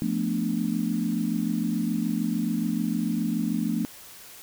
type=chord; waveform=sine; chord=B half-diminished seventh; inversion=second; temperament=equal; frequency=174.61 / 220 / 246.9 / 293.7 Hz; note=F3 / A3 / B3 / D4; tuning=0 / 0 / 0 / 0 cents; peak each=-30 / -27 / -30 / -31 dBFS; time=0.02-3.85 s; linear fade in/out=0 ms; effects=white hiss -46 dBFS RMS until 4.42 s